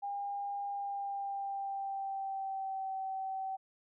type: tone with pitch glide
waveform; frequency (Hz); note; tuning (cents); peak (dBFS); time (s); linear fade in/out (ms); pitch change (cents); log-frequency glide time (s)
sine; 805 to 767.3; G5 to G5; +46 to -37; -35; 0.02-3.57; 20; -83; 0.66-2.95
effects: none